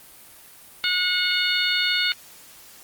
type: harmonic tone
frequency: 726 Hz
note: F#5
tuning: 33 cents flat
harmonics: 2 / 3 / 4 / 5 / 6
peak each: -26 / -26 / -26 / -26 / -26 dBFS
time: 0.84-2.12 s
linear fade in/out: 0 ms
effects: white hiss -47 dBFS RMS until 2.83 s + Opus 32 kbps